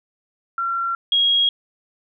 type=tone pair in turn; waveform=sine; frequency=1366 / 3287 Hz; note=F6 / G#7; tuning=-39 / -19 cents; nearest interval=octave + minor third; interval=1520 cents; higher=second; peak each=-20 / -14 dBFS; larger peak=second; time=0.58-0.95 / 1.12-1.49 s; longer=neither; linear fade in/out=2 ms; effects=none